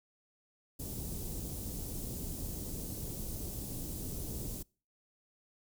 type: band-stop noise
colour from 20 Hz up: pink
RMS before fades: -40 dBFS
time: 0.79-4.63 s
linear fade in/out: 10 ms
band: 340 to 8200 Hz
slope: 12 dB/octave
effects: noise-tail reverb RT60 0.4 s tail -26 dB re dry